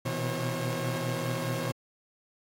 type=tone cluster; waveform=sawtooth; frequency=121.4 / 126.2 / 162.6 / 540 Hz; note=B2 / B2 / E3 / C#5; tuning=-29 / +38 / -23 / -45 cents; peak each=-31 dBFS; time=0.05-1.72 s; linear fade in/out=10 ms; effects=AAC 64 kbps